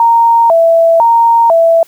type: tone with vibrato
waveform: sine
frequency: 784 Hz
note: G5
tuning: in tune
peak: -4 dBFS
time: 0-1.83 s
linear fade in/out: 2 ms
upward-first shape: square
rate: 1 Hz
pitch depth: 290 cents each way
effects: white hiss -45 dBFS RMS until 1.87 s